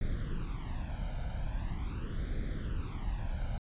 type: noise with flanger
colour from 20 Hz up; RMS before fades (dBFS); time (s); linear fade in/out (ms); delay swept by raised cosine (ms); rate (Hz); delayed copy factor
brown; -35; 0.01-3.58; 2; 0.53 to 1.35; 0.42; +0.8
effects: resampled to 8000 Hz